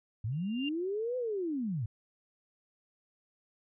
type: linear two-way sweep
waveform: sine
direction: up then down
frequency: 98 to 512 to 98 Hz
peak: -31 dBFS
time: 0.24-1.86 s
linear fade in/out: 5 ms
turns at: 1.17 s
type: tone with exponential growth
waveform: sine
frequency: 2794 Hz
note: F7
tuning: in tune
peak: -33 dBFS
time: 0.32-0.69 s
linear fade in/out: 5 ms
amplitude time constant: 80 ms
effects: none